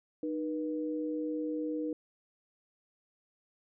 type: tone pair together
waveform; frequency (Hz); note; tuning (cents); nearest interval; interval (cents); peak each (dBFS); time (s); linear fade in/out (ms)
sine; 307 / 484.4; D#4 / B4; -23 / -34; minor sixth; 789; -33 / -37; 0.23-1.93; 2
effects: none